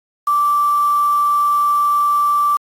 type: tone with quantisation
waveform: sine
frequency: 1169 Hz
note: D6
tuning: 8 cents flat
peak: -12 dBFS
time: 0.27-2.57 s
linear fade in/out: 5 ms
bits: 5
effects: AAC 48 kbps